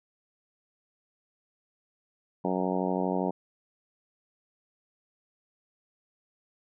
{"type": "harmonic tone", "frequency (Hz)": 92.5, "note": "F#2", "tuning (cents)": 0, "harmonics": [2, 3, 4, 5, 6, 7, 8, 9, 10], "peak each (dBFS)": [-31, -33, -34, -35, -36, -36, -37, -38, -38], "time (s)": [2.44, 3.31], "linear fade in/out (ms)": 10, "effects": []}